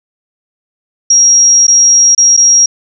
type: tone with dropouts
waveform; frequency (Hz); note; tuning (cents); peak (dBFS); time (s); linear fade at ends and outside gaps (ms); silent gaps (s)
sine; 5640; F8; +16; -3; 1.1-2.66; 5; 1.669-1.679 / 2.15-2.178 / 2.367-2.374
effects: none